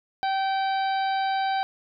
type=harmonic tone with a mistuned harmonic; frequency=774 Hz; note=G5; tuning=22 cents flat; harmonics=1 / 2 / 3 / 4 / 5 / 6; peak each=-23 / -33 / -39 / -41 / -39 / -42 dBFS; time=0.23-1.63 s; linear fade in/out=0 ms; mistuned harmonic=6; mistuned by=+22 cents; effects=none